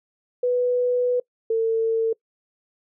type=tone pair in turn; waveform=sine; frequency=493.7 / 450.3 Hz; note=B4 / A4; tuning=-1 / +40 cents; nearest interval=major second; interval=159 cents; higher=first; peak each=-18 dBFS; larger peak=neither; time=0.43-1.2 / 1.5-2.13 s; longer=first; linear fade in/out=5 ms; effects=noise-tail reverb RT60 0.1 s tail -24 dB re dry